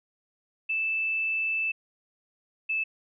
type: tone pair in turn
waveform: sine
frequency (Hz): 2637 / 2624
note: E7 / E7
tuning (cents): 0 / -9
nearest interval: unison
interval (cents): 9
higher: first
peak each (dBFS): -25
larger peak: neither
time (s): 0.69-1.72 / 2.69-2.84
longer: first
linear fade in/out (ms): 10
effects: none